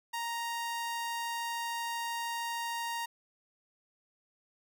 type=tone; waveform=sawtooth; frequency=933 Hz; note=A#5; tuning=1 cent sharp; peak=-30 dBFS; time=0.13-3.06 s; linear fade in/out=10 ms; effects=none